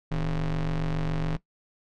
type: ring-modulated tone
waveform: square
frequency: 67.3 Hz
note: C2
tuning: 49 cents sharp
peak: -23 dBFS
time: 0.11-1.37 s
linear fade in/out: 10 ms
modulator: 90.9 Hz
effects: noise-tail reverb RT60 0.1 s tail -17 dB re dry + low-pass 4000 Hz 12 dB/octave